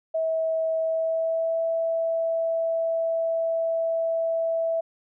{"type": "tone with pitch glide", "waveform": "sine", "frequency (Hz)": [646, 658.1], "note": ["E5", "E5"], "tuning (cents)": [-35, -3], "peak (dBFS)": -22, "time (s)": [0.14, 4.81], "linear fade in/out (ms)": 10, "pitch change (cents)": 32, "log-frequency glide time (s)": [0.79, 1.63], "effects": []}